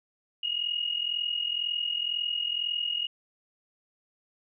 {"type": "tone pair together", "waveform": "sine", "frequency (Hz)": [2863, 2905], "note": ["F7", "F#7"], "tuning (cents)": [42, -32], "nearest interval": "unison", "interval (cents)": 26, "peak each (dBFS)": [-29, -32], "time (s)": [0.43, 3.07], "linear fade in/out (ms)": 5, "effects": []}